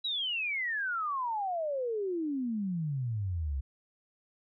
sine exponential sweep, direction down, 3951 to 64.6 Hz, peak -30 dBFS, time 0.04-3.61 s, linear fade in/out 10 ms, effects none

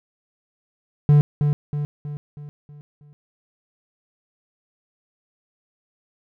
triangle tone with echo, 146.83 Hz, D3, in tune, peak -8 dBFS, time 1.09-1.21 s, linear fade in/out 0 ms, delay 320 ms, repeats 6, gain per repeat -6 dB, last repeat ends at 3.13 s, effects none

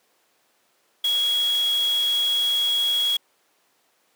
sine tone in noise, 3322 Hz, G#7, in tune, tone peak -19 dBFS, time 1.04-3.17 s, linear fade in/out 5 ms, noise white, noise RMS -35 dBFS, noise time 1.04-3.17 s, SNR +13 dB, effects pink hiss -64 dBFS RMS until 4.15 s + high-pass 400 Hz 12 dB/octave

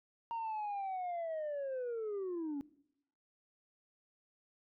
sine linear sweep, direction down, 932.3 to 273.3 Hz, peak -34 dBFS, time 0.31-2.61 s, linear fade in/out 0 ms, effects noise-tail reverb RT60 0.8 s tail -22 dB re dry + tanh soft clip ceiling -35 dBFS

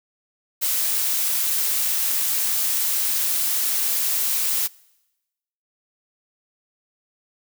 blue noise, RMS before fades -22 dBFS, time 0.61-4.68 s, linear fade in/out 20 ms, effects noise-tail reverb RT60 1.0 s tail -24 dB re dry

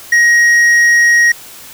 sine tone with tanh clipping, 1886 Hz, A#6, 20 cents sharp, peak -7 dBFS, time 0.12-1.32 s, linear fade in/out 5 ms, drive 7 dB, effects white hiss -34 dBFS RMS until 1.73 s

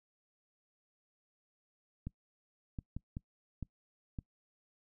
clicks, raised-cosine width 5 ms, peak -27 dBFS, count 6, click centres 2.07 / 2.788 / 2.966 / 3.169 / 3.627 / 4.188 s, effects noise-tail reverb RT60 0.1 s tail -24 dB re dry

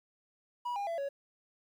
triangle tone with pitch steps, 971 / 807.1 / 670.9 / 557.7 Hz, B5 / G#5 / E5 / C#5, -30 / -50 / +30 / +10 cents, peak -31 dBFS, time 0.65-1.09 s, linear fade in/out 10 ms, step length 110 ms, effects 11-bit

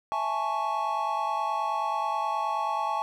triangle chord, A major seventh, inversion second, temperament equal, 659.3 / 830.6 / 880 / 1108.7 Hz, E5 / G#5 / A5 / C#6, 0 / 0 / 0 / 0 cents, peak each -34 / -29 / -29 / -29 dBFS, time 0.12-3.02 s, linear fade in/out 0 ms, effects none

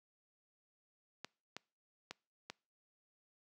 clicks, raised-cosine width 0.2 ms, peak -26 dBFS, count 4, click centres 1.246 / 1.566 / 2.11 / 2.5 s, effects noise-tail reverb RT60 0.4 s tail -26 dB re dry + high-pass 150 Hz 12 dB/octave

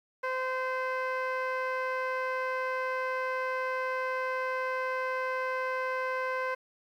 15% pulse tone with low-pass filter, 516 Hz, C5, 24 cents flat, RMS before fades -32 dBFS, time 0.23-6.55 s, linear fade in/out 10 ms, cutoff 2100 Hz, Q 0.84, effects 10-bit

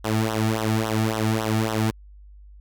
sawtooth tone with flanger, 110 Hz, A2, in tune, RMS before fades -23 dBFS, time 0.04-1.91 s, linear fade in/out 10 ms, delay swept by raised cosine 0.42 to 2.02 ms, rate 3.6 Hz, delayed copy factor -0.9, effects added 50 Hz sine -43 dBFS peak until 2.6 s

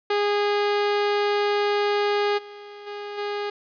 sawtooth tone with level steps, 410.9 Hz, G#4, 18 cents flat, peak -16 / -35 / -28 / -22 dBFS, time 0.1-3.5 s, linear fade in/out 5 ms, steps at 2.37 / 2.86 / 3.17 s, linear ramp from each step 20 ms, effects resampled to 11025 Hz + 9-bit

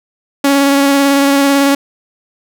sawtooth tone with vibrato, 278.7 Hz, C#4, 9 cents sharp, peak -4 dBFS, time 0.44-1.75 s, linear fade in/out 5 ms, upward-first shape square, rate 18 Hz, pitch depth 14 cents each way, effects none

